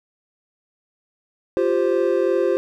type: chord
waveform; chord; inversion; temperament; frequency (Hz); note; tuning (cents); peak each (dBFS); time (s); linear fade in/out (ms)
triangle; F suspended second; none; equal; 349.2 / 392 / 523.3; F4 / G4 / C5; 0 / 0 / 0; -19; 1.57-2.57; 0
effects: none